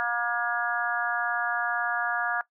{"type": "harmonic tone", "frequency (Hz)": 238, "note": "A#3", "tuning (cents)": 36, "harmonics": [3, 4, 5, 6, 7], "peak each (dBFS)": [-32, -34, -33, -29, -29], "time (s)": [0, 2.41], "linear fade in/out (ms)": 0, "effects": ["noise-tail reverb RT60 0.1 s tail -19 dB re dry"]}